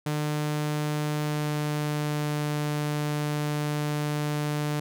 sawtooth tone with pitch glide, 150 to 148.79 Hz, D3 to D3, +37 to +23 cents, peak -22 dBFS, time 0.06-4.8 s, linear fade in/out 5 ms, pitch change -14 cents, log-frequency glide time 1.14-2.5 s, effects none

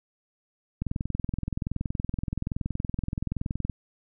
click train, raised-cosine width 5 ms, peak -16 dBFS, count 62, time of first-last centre 0.82-3.697 s, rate 21.2 Hz, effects none

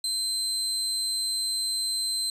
30% pulse tone, 4100 Hz, C8, 36 cents flat, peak -23 dBFS, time 0.04-2.3 s, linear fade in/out 2 ms, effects resampled to 32000 Hz

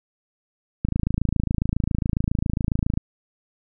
click train, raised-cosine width 5 ms, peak -9 dBFS, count 59, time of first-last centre 0.85-2.975 s, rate 27.3 Hz, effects none

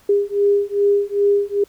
sine beating tone pair, 403.6 / 406.1 Hz, G#4 / G#4, -49 / -39 cents, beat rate 2.5 Hz, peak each -17 dBFS, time 0.09-1.64 s, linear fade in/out 5 ms, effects pink hiss -53 dBFS RMS until 1.68 s

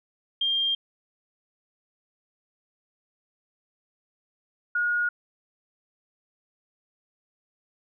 sine tone pair in turn, 3199 / 1439.5 Hz, G7 / F#6, +34 / -48 cents, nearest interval octave + major second, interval 1382 cents, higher first, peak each -22 dBFS, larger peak neither, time 0.41-0.75 / 4.75-5.09 s, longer neither, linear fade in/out 5 ms, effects none

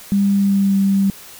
sine tone with pitch glide, 199.3 to 196.1 Hz, G3 to G3, +29 to +1 cents, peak -12 dBFS, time 0.12-1.1 s, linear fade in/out 0 ms, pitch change -28 cents, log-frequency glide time 0.34-0.74 s, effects white hiss -39 dBFS RMS until 1.39 s

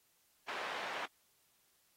pink band-pass noise, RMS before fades -42 dBFS, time 0.48-1.06 s, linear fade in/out 5 ms, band 740 to 2400 Hz, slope 12 dB/octave, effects white hiss -73 dBFS RMS until 1.96 s + AAC 48 kbps

